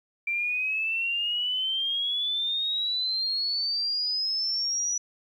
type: exponential sweep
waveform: sine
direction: up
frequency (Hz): 2349 to 5900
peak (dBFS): -25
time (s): 0.27-4.98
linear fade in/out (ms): 5
effects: 10-bit